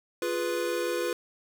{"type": "chord", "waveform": "square", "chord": "F diminished", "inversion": "none", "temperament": "equal", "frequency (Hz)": [349.2, 415.3, 493.9], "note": ["F4", "Ab4", "Cb5"], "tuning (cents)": [0, 0, 0], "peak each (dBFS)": [-32, -36, -31], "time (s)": [0.22, 1.13], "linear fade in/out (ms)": 2, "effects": []}